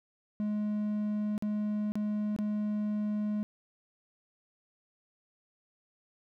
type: tone with dropouts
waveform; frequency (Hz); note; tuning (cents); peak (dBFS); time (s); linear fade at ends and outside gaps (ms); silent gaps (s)
triangle; 210.1; G#3; +20; -27; 0.4-3.43; 0; 1.379-1.424 / 1.92-1.955 / 2.363-2.388
effects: none